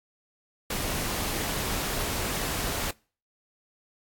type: noise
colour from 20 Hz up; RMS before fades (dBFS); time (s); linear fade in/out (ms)
pink; -30; 0.7-2.91; 5
effects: noise-tail reverb RT60 0.4 s tail -25 dB re dry + AAC 64 kbps